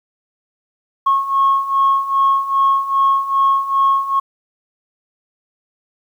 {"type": "beating tone pair", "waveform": "sine", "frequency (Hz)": [1090, 1092.5], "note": ["C#6", "C#6"], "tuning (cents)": [-29, -26], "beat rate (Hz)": 2.5, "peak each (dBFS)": [-17, -13], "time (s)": [1.06, 4.2], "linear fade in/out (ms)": 10, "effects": ["tanh soft clip ceiling -6 dBFS", "8-bit"]}